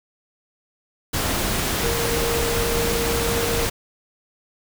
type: tone in noise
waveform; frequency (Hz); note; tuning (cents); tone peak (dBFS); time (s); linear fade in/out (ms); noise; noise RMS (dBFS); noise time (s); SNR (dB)
sine; 466.2; A#4; 0; -24; 1.83-3.66; 10; pink; -23; 1.13-3.7; -4
effects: none